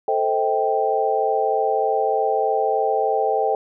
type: chord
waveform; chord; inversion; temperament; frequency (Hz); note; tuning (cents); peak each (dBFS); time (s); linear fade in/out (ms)
sine; A half-diminished seventh; none; equal with one note detuned; 440 / 523.3 / 636.4 / 784; A4 / C5 / Eb5 / G5; 0 / 0 / +39 / 0; -22 / -25 / -25 / -21; 0.08-3.55; 2
effects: none